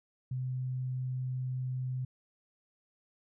sine tone, 128.2 Hz, C3, 35 cents flat, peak -32 dBFS, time 0.31-2.05 s, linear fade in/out 5 ms, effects none

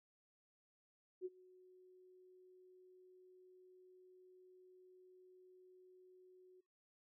sine tone with ADSR envelope, 367.9 Hz, F#4, 10 cents flat, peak -39 dBFS, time 1.21-6.61 s, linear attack 44 ms, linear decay 34 ms, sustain -23 dB, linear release 11 ms, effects noise-tail reverb RT60 0.5 s tail -26 dB re dry

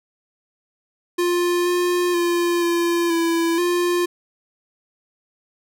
square tone with pitch steps, 351.3 / 354.5 / 346.4 / 342.5 / 333.8 / 351.6 Hz, F4 / F4 / F4 / F4 / E4 / F4, +10 / +26 / -14 / -34 / +22 / +12 cents, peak -18 dBFS, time 1.18-4.06 s, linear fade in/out 10 ms, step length 480 ms, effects none

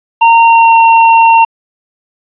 square tone with pitch glide, 920 to 912.1 Hz, A#5 to A#5, -23 to -38 cents, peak -3 dBFS, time 0.21-1.45 s, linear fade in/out 10 ms, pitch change -15 cents, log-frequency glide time 0.45-0.75 s, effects resampled to 8000 Hz + 7-bit

